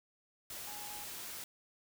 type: tone in noise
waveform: sine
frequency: 830.6 Hz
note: G#5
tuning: in tune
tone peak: -50 dBFS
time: 0.67-1.04 s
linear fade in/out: 2 ms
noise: white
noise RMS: -45 dBFS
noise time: 0.5-1.44 s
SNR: -8 dB
effects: none